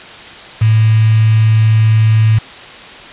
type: tone with quantisation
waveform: sine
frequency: 110 Hz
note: A2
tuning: in tune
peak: -6 dBFS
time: 0.61-2.39 s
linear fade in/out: 10 ms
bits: 4
effects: white hiss -32 dBFS RMS until 3.12 s + resampled to 8000 Hz